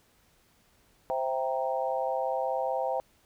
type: chord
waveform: sine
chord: C dominant seventh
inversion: none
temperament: equal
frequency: 523.3 / 659.3 / 784 / 932.3 Hz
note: C5 / E5 / G5 / Bb5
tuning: 0 / 0 / 0 / 0 cents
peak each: -31 / -33 / -32 / -36 dBFS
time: 1.1-3 s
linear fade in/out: 0 ms
effects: pink hiss -65 dBFS RMS until 3.25 s